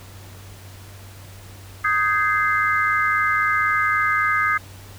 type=chord; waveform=sine; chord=Ab major seventh; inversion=second; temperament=just; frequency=1245.9 / 1557.4 / 1661.2 / 2077 Hz; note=Eb6 / G6 / Ab6 / C7; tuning=+2 / -12 / 0 / -13 cents; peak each=-20 / -25 / -24 / -23 dBFS; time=1.84-4.58 s; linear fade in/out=10 ms; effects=added 96 Hz sine -40 dBFS peak until 4.98 s + pink hiss -45 dBFS RMS until 4.98 s